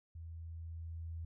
sine tone with level ramp, 82.41 Hz, E2, in tune, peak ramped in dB -45 to -40 dBFS, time 0.15-1.25 s, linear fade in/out 5 ms, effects none

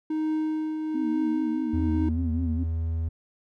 triangle tone with tremolo, 311.7 Hz, D#4, 3 cents sharp, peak -21 dBFS, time 0.1-2.09 s, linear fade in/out 5 ms, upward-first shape triangle, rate 1.1 Hz, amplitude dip 45%
sine tone with vibrato, 246.9 Hz, B3, in tune, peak -28 dBFS, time 0.94-2.64 s, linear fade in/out 10 ms, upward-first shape sine, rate 4.9 Hz, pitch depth 110 cents each way
triangle tone, 81.7 Hz, E2, 15 cents flat, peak -23 dBFS, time 1.73-3.09 s, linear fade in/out 10 ms
effects none

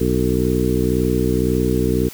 harmonic tone with a mistuned harmonic, 61.9 Hz, B1, 5 cents sharp, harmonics 1 / 2 / 3 / 4 / 5 / 6 / 7, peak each -23 / -23 / -23 / -23 / -23 / -23 / -23 dBFS, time 0-2.09 s, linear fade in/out 10 ms, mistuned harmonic 7, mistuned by +53 cents, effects white hiss -38 dBFS RMS until 2.13 s

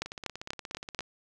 two click trains, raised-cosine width 0.2 ms, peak -14 / -22 dBFS, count 5 / 17, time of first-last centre 0.02-0.991 / 0.06-1.007 s, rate 4.12 / 16.9 Hz, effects none

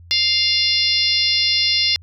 harmonic tone with a mistuned harmonic, 700 Hz, F5, 4 cents sharp, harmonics 3 / 4 / 5 / 6 / 7 / 8, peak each -25 / -23 / -22 / -20 / -20 / -25 dBFS, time 0.11-1.96 s, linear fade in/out 0 ms, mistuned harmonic 8, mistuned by -56 cents, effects added 86 Hz sine -40 dBFS peak until 2.02 s

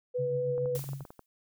sine tone with vibrato, 493.9 Hz, B4, in tune, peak -28 dBFS, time 0.14-0.78 s, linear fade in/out 20 ms, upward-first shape sine, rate 4.3 Hz, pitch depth 11 cents each way
sine tone with tremolo, 137.2 Hz, C#3, 17 cents flat, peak -32 dBFS, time 0.18-1.04 s, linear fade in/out 20 ms, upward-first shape triangle, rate 7.1 Hz, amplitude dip 70%
clicks, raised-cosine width 1 ms, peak -32 dBFS, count 11, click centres 0.58 / 0.658 / 0.757 / 0.793 / 0.841 / 0.89 / 0.933 / 1.007 / 1.052 / 1.105 / 1.193 s
blue noise with exponential decay, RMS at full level -39 dBFS, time 0.75-1.26 s, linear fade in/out 1 ms, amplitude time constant 110 ms
effects none

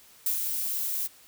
violet noise with ADSR envelope, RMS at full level -25 dBFS, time 0.26-1.08 s, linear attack 4 ms, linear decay 100 ms, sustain -5 dB, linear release 23 ms, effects white hiss -55 dBFS RMS until 1.27 s

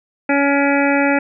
harmonic tone with a mistuned harmonic, 281.2 Hz, C#4, 25 cents sharp, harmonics 1 / 2 / 3 / 5 / 6 / 7 / 8 / 9, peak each -16 / -19 / -21 / -23 / -24 / -24 / -25 / -26 dBFS, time 0.29-1.19 s, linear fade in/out 5 ms, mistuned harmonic 8, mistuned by +43 cents, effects none

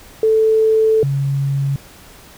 sine tone pair in turn, 440 / 138.59 Hz, A4 / C#3, 0 / 0 cents, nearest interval octave + minor sixth, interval 2000 cents, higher first, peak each -10 / -15 dBFS, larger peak first, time 0.23-1.03 / 1.03-1.76 s, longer first, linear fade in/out 2 ms, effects pink hiss -42 dBFS RMS until 2.37 s

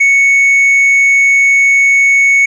sine tone with tanh clipping, 2217 Hz, C#7, in tune, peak -6 dBFS, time 0-2.46 s, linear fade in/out 10 ms, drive 3 dB, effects none

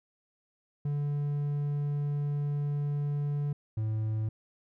triangle tone pair in turn, 145 / 109.13 Hz, D3 / A2, -22 / -14 cents, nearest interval perfect fourth, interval 492 cents, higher first, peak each -26 dBFS, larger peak neither, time 0.85-3.53 / 3.77-4.29 s, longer first, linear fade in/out 5 ms, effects none

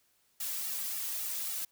blue noise with flanger, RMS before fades -36 dBFS, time 0.4-1.65 s, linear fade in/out 5 ms, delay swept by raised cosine 1.9 to 2.9 ms, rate 3.6 Hz, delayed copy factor -0.9, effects white hiss -71 dBFS RMS until 1.71 s

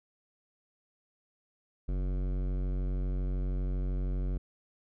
sine tone with hard clipping, 46.38 Hz, F#1, 5 cents sharp, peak -31 dBFS, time 1.88-4.38 s, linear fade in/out 10 ms, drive 16 dB, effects none

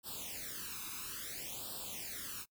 white noise with flanger, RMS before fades -44 dBFS, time 0.03-2.46 s, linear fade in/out 50 ms, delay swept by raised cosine 0.23 to 0.8 ms, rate 0.59 Hz, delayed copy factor +1, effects noise-tail reverb RT60 0.1 s tail -24 dB re dry

